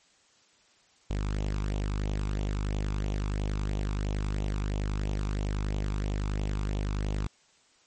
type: tone with flanger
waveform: sawtooth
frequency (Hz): 50.7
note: G#1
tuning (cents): -41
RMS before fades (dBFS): -30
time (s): 1.1-7.27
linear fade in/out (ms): 5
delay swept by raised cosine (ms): 0.3 to 0.85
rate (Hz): 3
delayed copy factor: +0.55
effects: white hiss -63 dBFS RMS until 7.86 s + MP3 32 kbps